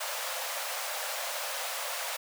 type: high-pass noise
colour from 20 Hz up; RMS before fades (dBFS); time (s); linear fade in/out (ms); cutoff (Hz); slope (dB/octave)
pink; -35; 0-2.17; 10; 510; 96
effects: none